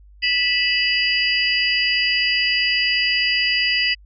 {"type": "tone cluster", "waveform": "sine", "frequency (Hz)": [1970, 2609, 2945, 4836], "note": ["B6", "E7", "F#7", "D8"], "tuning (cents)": [-5, -18, -9, 50], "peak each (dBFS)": -22, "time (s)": [0.22, 3.95], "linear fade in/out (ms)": 20, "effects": ["added 50 Hz sine -44 dBFS peak until 4.05 s"]}